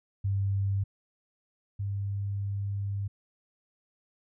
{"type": "tone pair in turn", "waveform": "sine", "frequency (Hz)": [98.5, 99.88], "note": ["G2", "G2"], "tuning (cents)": [9, 33], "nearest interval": "unison", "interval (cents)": 24, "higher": "second", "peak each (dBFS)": [-25, -29], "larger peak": "first", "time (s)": [[0.24, 0.84], [1.79, 3.08]], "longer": "second", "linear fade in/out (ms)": 10, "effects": []}